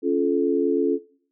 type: chord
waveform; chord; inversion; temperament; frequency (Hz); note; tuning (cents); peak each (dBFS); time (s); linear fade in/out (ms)
sine; Db augmented; none; just; 277.2 / 346.5 / 433.1; Db4 / F4 / A4; 0 / -14 / -27; -23; 0.02-0.99; 50
effects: noise-tail reverb RT60 0.5 s tail -17 dB re dry